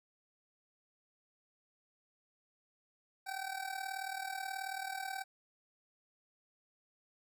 25% pulse tone with amplitude modulation, 770 Hz, G5, 31 cents flat, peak -32 dBFS, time 3.26-5.24 s, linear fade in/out 20 ms, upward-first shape sine, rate 38.5 Hz, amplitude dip 75%, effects none

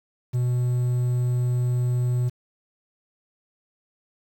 triangle tone with quantisation, 123.47 Hz, B2, in tune, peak -18 dBFS, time 0.33-2.3 s, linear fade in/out 20 ms, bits 8, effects none

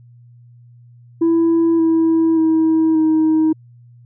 sine tone with pitch steps, 331.5 / 326 / 320.6 / 315.3 Hz, E4 / E4 / E4 / D#4, +10 / -19 / -48 / +23 cents, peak -9 dBFS, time 1.21-3.53 s, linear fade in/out 10 ms, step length 580 ms, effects tanh soft clip ceiling -10 dBFS + added 120 Hz sine -42 dBFS peak until 4.05 s

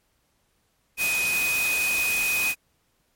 sine tone in noise, 2500 Hz, D#7, 8 cents sharp, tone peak -22 dBFS, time 0.97-2.55 s, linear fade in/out 50 ms, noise white, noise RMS -29 dBFS, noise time 0.97-2.55 s, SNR +4 dB, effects pink hiss -69 dBFS RMS until 3.15 s + MP3 64 kbps

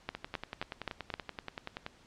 two click trains, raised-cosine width 0.3 ms, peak -22 / -18 dBFS, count 19 / 5, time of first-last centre 0.15-1.864 / 0.09-1.14 s, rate 10.5 / 3.81 Hz, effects pink hiss -61 dBFS RMS until 2.06 s + low-pass 6000 Hz 12 dB/octave

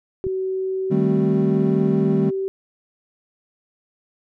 sine tone with pitch glide, 377.7 to 385.6 Hz, F#4 to G4, +36 to -28 cents, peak -21 dBFS, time 0.24-2.48 s, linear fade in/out 0 ms, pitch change +36 cents, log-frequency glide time 0.41-2.18 s
click, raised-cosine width 5 ms, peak -18 dBFS, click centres 0.267 s
triangle chord, A half-diminished seventh, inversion second, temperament equal, 155.56 / 196 / 220 / 261.6 Hz, Eb3 / G3 / A3 / C4, 0 / 0 / 0 / 0 cents, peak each -20 / -19 / -21 / -23 dBFS, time 0.9-2.31 s, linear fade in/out 20 ms
effects none

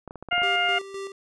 clicks, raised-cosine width 1 ms, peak -24 dBFS, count 8, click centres 0.077 / 0.109 / 0.157 / 0.226 / 0.287 / 0.328 / 0.38 / 0.419 s
harmonic tone, 706 Hz, F5, 19 cents sharp, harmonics 1 / 2 / 3 / 4, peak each -26 / -26 / -26 / -26 dBFS, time 0.31-0.79 s, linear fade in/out 10 ms
square tone with tremolo, 392 Hz, G4, in tune, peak -32 dBFS, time 0.43-1.12 s, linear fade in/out 2 ms, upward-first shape square, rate 3.9 Hz, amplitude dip 55%
effects resampled to 22050 Hz

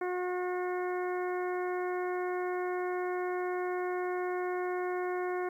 harmonic tone, 361.6 Hz, F#4, 40 cents flat, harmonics 1 / 2 / 3 / 4 / 5 / 6, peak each -32 / -38 / -42 / -44 / -46 / -48 dBFS, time 0.01-5.49 s, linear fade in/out 5 ms, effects 11-bit

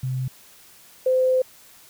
sine tone pair in turn, 129.5 / 514.7 Hz, C3 / C5, -17 / -29 cents, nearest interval 2 octaves, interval 2388 cents, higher second, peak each -23 / -16 dBFS, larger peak second, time 0.03-0.28 / 1.06-1.42 s, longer second, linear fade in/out 5 ms, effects white hiss -50 dBFS RMS until 1.89 s

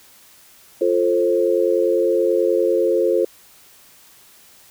sine chord, F major, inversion none, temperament equal with one note detuned, 349.2 / 440 / 529.6 Hz, F4 / A4 / C5, 0 / 0 / +21 cents, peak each -19 dBFS, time 0.81-3.25 s, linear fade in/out 5 ms, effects white hiss -49 dBFS RMS until 4.7 s

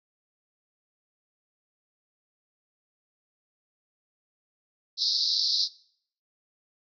pink band-pass noise, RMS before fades -26 dBFS, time 4.97-5.69 s, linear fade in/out 50 ms, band 3900 to 5300 Hz, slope 96 dB/octave, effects noise-tail reverb RT60 0.6 s tail -21 dB re dry

